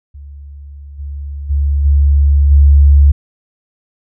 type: tone with level steps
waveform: sine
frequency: 71.1 Hz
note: C#2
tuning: 45 cents sharp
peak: -29 / -21 / -10 / -6 / -3 dBFS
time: 0.14-3.12 s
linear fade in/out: 10 ms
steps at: 0.98 / 1.49 / 1.84 / 2.5 s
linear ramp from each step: 20 ms
effects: none